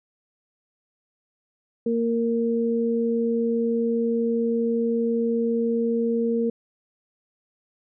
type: tone pair together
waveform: sine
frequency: 231.3 / 463.6 Hz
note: A#3 / A#4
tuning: -13 / -10 cents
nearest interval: octave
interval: 1203 cents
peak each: -23 dBFS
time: 1.86-6.5 s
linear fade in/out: 5 ms
effects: none